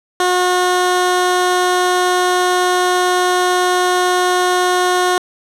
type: tone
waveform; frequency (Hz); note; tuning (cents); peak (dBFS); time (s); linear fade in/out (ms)
15% pulse; 361.8; F#4; -39; -6; 0.2-5.18; 2
effects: low-pass 11000 Hz 12 dB/octave